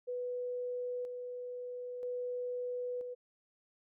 sine tone with tremolo, 494 Hz, B4, in tune, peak -35 dBFS, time 0.07-3.15 s, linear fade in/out 20 ms, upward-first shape square, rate 0.51 Hz, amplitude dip 40%, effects none

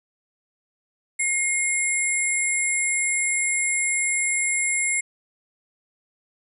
sine tone cluster, 2141 / 7580 / 9940 Hz, C7 / A#8 / D#9, +39 / +28 / -3 cents, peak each -23 / -25 / -28 dBFS, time 1.19-5.01 s, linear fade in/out 10 ms, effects none

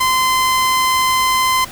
sawtooth tone, 1033 Hz, C6, 22 cents flat, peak -9 dBFS, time 0-1.65 s, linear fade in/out 10 ms, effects pink hiss -34 dBFS RMS until 1.71 s

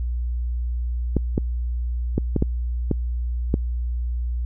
clicks, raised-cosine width 3 ms, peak -6 dBFS, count 7, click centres 1.167 / 1.379 / 2.18 / 2.363 / 2.424 / 2.913 / 3.541 s, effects added 60 Hz sine -22 dBFS peak until 4.45 s

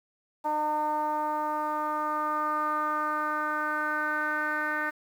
10% pulse tone with low-pass filter sweep, 303.3 Hz, D#4, 44 cents flat, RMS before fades -29 dBFS, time 0.44-4.91 s, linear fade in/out 20 ms, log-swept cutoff 890 to 1700 Hz, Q 5, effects 9-bit

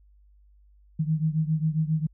sine beating tone pair, 154.9 / 162.3 Hz, D#3 / E3, -7 / -27 cents, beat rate 7.4 Hz, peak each -24 / -27 dBFS, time 0.99-2.07 s, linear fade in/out 10 ms, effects added 50 Hz sine -54 dBFS peak until 2.13 s

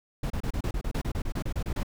brown noise bursts, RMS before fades -29 dBFS, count 16, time 0.23-1.832 s, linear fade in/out 5 ms, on 72 ms, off 30 ms, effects none

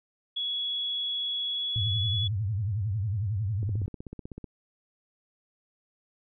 sine tone with pitch glide, 3366 to 3395 Hz, G#7 to G#7, +23 to +37 cents, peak -28 dBFS, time 0.36-2.28 s, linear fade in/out 10 ms, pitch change +14 cents, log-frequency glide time 1.49-2.03 s
sine tone with vibrato, 103 Hz, G#2, 14 cents flat, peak -26 dBFS, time 1.76-3.86 s, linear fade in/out 0 ms, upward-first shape triangle, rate 11 Hz, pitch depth 240 cents each way
click train, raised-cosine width 3 ms, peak -26 dBFS, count 14, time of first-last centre 3.63-4.442 s, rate 16 Hz
effects none

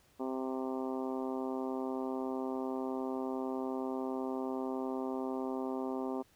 harmonic tone, 130.81 Hz, C3, in tune, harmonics 2 / 3 / 4 / 5 / 6 / 7 / 8 / 9, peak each -37 / -39 / -44 / -45 / -46 / -47 / -50 / -52 dBFS, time 0.19-6.23 s, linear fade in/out 20 ms, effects pink hiss -67 dBFS RMS until 6.35 s

